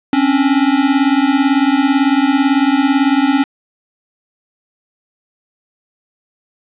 square beating tone pair, 266.8 / 284.8 Hz, C4 / C#4, +34 / +47 cents, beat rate 18 Hz, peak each -14 dBFS, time 0.13-3.44 s, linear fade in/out 2 ms, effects resampled to 8000 Hz + 7-bit

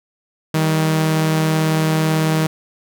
sawtooth tone pair together, 157.87 / 196 Hz, D#3 / G3, +25 / 0 cents, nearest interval major third, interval 375 cents, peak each -11 / -22 dBFS, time 0.54-2.47 s, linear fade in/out 5 ms, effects none

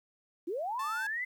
sine linear sweep, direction up, 307 to 2066 Hz, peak -32 dBFS, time 0.47-1.25 s, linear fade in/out 10 ms
sawtooth tone, 880 Hz, A5, in tune, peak -35 dBFS, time 0.79-1.07 s, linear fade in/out 5 ms
effects 11-bit

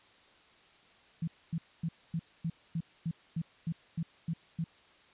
sine tone bursts, 164.81 Hz, E3, in tune, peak -30 dBFS, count 12, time 1.22-4.642 s, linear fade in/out 5 ms, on 56 ms, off 250 ms, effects white hiss -61 dBFS RMS until 5.13 s + resampled to 8000 Hz

